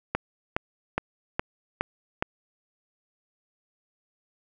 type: click train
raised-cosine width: 0.5 ms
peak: -9 dBFS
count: 6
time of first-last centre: 0.15-2.225 s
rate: 2.41 Hz
effects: none